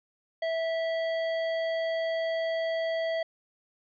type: tone with hard clipping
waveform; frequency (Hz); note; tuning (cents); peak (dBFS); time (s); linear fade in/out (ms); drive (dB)
triangle; 655; E5; -11; -29; 0.42-3.23; 5; 17
effects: resampled to 11025 Hz